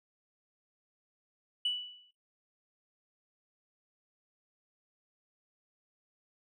sine tone with exponential decay, 2960 Hz, F#7, in tune, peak -25 dBFS, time 1.65-2.11 s, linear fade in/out 5 ms, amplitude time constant 100 ms, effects noise-tail reverb RT60 0.2 s tail -18 dB re dry + tanh soft clip ceiling -24 dBFS

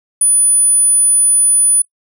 sine tone, 9900 Hz, D#9, 10 cents flat, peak -6 dBFS, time 0.21-1.82 s, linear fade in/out 5 ms, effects noise-tail reverb RT60 0.1 s tail -24 dB re dry + tanh soft clip ceiling -4 dBFS

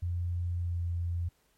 sine tone with pitch glide, 87.31 to 86.11 Hz, F2 to F2, 0 to -24 cents, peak -29 dBFS, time 0.02-1.29 s, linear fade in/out 10 ms, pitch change -24 cents, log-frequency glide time 0.56-0.82 s, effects pink hiss -70 dBFS RMS until 1.57 s + MP3 64 kbps

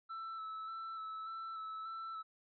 triangle tone with vibrato, 1318.5 Hz, E6, in tune, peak -40 dBFS, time 0.09-2.23 s, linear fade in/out 20 ms, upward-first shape square, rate 1.7 Hz, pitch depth 17 cents each way, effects resampled to 11025 Hz

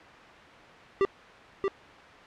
square tone with echo, 392 Hz, G4, in tune, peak -21 dBFS, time 1.01-1.05 s, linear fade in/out 0 ms, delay 630 ms, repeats 1, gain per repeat -4 dB, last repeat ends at 1.68 s, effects white hiss -48 dBFS RMS until 2.26 s + low-pass 2000 Hz 12 dB/octave

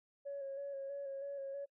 sine tone with vibrato, 554.4 Hz, C#5, in tune, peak -39 dBFS, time 0.25-1.66 s, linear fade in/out 20 ms, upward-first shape square, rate 3.1 Hz, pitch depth 24 cents each way, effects noise-tail reverb RT60 0.1 s tail -25 dB re dry + tanh soft clip ceiling -36 dBFS

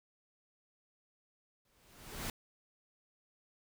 pink noise with exponential growth, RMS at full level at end -37 dBFS, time 1.65-2.3 s, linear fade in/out 2 ms, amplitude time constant 140 ms, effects none

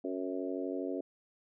harmonic tone with a mistuned harmonic, 92.5 Hz, F#2, in tune, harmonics 3 / 4 / 5 / 6 / 7, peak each -37 / -39 / -41 / -43 / -44 dBFS, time 0.04-1.01 s, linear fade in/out 5 ms, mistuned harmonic 7, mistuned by +16 cents, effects none

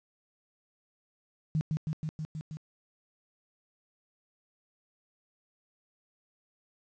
sine tone with echo, 155.9 Hz, D#3, 4 cents sharp, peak -25 dBFS, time 1.55-1.61 s, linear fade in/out 0 ms, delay 160 ms, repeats 6, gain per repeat -2 dB, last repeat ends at 2.57 s, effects resampled to 16000 Hz + 10-bit

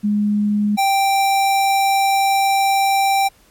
sine / square tone pair in turn, 207.7 / 784.2 Hz, G#3 / G5, 0 / 0 cents, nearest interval octave + major seventh, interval 2300 cents, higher second, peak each -14 dBFS, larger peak neither, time 0.03-0.77 / 0.77-3.29 s, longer second, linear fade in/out 20 ms, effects pink hiss -53 dBFS RMS until 3.5 s + MP3 64 kbps

